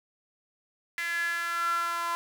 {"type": "tone with high-pass filter sweep", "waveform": "sawtooth", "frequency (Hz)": 340, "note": "F4", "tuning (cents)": -46, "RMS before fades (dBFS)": -30, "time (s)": [0.98, 2.15], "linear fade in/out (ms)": 0, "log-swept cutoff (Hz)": [1900, 1100], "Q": 8.8, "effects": []}